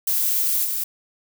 violet noise with level steps, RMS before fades -21 / -25 dBFS, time 0.07-0.84 s, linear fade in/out 5 ms, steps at 0.64 s, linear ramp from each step 10 ms, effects none

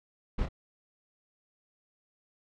brown noise with echo, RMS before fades -28 dBFS, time 0.38-0.46 s, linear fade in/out 10 ms, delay 28 ms, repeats 1, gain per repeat -7 dB, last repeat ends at 0.488 s, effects low-pass 4000 Hz 12 dB/octave

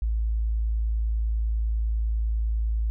sine tone, 55 Hz, A1, in tune, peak -22 dBFS, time 0.02-2.9 s, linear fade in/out 0 ms, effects none

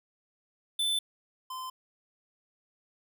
square tone pair in turn, 3521 / 1030.9 Hz, A7 / C6, 0 / -26 cents, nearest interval octave + major sixth, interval 2126 cents, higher first, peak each -27 / -37 dBFS, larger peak first, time 0.79-0.99 / 1.5-1.7 s, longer neither, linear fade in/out 5 ms, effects none

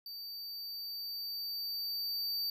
square tone with level ramp, 4619 Hz, D8, 30 cents flat, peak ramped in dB -43 to -33 dBFS, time 0.06-2.5 s, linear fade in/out 2 ms, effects none

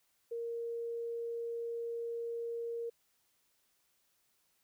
sine tone, 466.2 Hz, A#4, in tune, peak -36 dBFS, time 0.31-2.9 s, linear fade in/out 10 ms, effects white hiss -75 dBFS RMS until 4.63 s

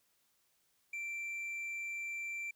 sine tone with hard clipping, 2349 Hz, D7, in tune, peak -39 dBFS, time 0.93-2.51 s, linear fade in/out 5 ms, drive 3 dB, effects white hiss -75 dBFS RMS until 2.55 s

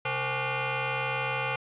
sine tone with frequency modulation, 784 Hz, G5, in tune, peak -27 dBFS, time 0.05-1.56 s, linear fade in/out 5 ms, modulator 327 Hz, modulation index 6.3, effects resampled to 8000 Hz + 9-bit

